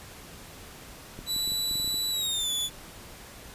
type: clicks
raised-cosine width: 3 ms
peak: -29 dBFS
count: 10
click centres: 1.19 / 1.363 / 1.476 / 1.52 / 1.712 / 1.756 / 1.799 / 1.845 / 1.877 / 1.943 s
type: tone with pitch glide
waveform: sawtooth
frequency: 3951 to 3459 Hz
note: B7 to A7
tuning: 0 to -30 cents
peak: -24 dBFS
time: 1.26-2.7 s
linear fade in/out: 50 ms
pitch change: -230 cents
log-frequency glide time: 2.11-2.51 s
effects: pink hiss -46 dBFS RMS until 3.54 s + resampled to 32000 Hz